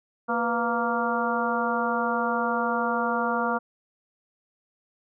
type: harmonic tone with a mistuned harmonic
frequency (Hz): 233.1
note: A#3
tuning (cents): 0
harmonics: 1 / 2 / 3 / 4 / 5 / 6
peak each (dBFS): -30 / -30 / -30 / -30 / -30 / -30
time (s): 0.28-3.59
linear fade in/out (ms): 20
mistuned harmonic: 2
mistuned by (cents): +87
effects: none